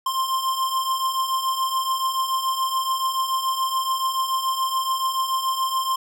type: beating tone pair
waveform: square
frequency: 1046.5 / 1053.5 Hz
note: C6 / C6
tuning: 0 / +12 cents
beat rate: 7 Hz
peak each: -29 / -23 dBFS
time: 0.06-5.96 s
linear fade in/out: 5 ms
effects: none